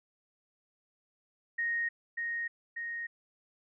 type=tone with echo; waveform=sine; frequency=1864.7 Hz; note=A#6; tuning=in tune; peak=-29 dBFS; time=1.58-1.89 s; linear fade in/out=10 ms; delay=590 ms; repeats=2; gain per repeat=-3 dB; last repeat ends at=3.07 s; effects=none